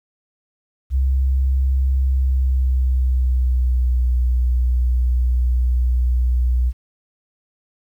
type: tone with pitch glide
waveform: sine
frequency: 66 to 61.58 Hz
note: C2 to B1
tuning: +16 to -4 cents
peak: -14 dBFS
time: 0.9-6.73 s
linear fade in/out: 50 ms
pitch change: -120 cents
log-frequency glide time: 1.98-4.06 s
effects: 9-bit